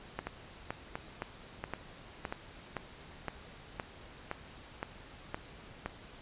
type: two click trains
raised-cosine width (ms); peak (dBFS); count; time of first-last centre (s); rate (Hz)
0.5; -20 / -21; 12 / 4; 0.19-5.86 / 0.27-2.325; 1.94 / 1.46
effects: pink hiss -52 dBFS RMS until 6.21 s + resampled to 8000 Hz